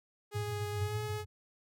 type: tone with pitch glide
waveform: sawtooth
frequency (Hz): 415.3 to 423.8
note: G#4 to G#4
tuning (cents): 0 to +35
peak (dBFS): -34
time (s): 0.31-1.25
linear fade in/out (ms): 50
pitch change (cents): +35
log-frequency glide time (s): 0.74-0.99
type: band-pass noise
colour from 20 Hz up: white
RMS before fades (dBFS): -38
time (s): 0.34-1.26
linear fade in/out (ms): 10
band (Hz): 100 to 110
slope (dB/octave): 96
effects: none